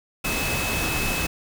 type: tone in noise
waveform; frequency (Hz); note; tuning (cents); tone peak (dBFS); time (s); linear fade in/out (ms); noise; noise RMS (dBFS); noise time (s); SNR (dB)
sine; 2588; E7; -32; -28; 0.24-1.27; 10; pink; -26; 0.24-1.27; -5
effects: none